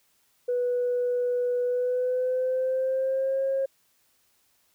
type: tone with pitch glide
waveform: sine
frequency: 491.4 to 539 Hz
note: B4 to C#5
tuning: -9 to -49 cents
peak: -22 dBFS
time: 0.48-3.66 s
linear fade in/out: 10 ms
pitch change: +160 cents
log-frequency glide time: 1.63-3.43 s
effects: tanh soft clip ceiling -19 dBFS + white hiss -67 dBFS RMS until 4.74 s